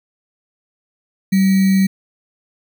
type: tone with sample-and-hold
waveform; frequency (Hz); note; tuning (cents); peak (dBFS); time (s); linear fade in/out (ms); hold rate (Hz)
sine; 192; G3; -36; -10; 1.32-1.87; 10; 2100
effects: none